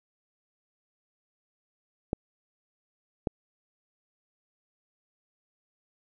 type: clicks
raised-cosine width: 2 ms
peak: -13 dBFS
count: 2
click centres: 2.131 / 3.272 s
effects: none